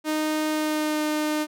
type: tone with pitch glide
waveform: sawtooth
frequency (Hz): 308.7 to 304.3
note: D#4 to D#4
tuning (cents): -14 to -38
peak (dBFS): -19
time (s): 0.04-1.47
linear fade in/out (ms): 50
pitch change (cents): -24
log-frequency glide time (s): 0.49-1.03
effects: none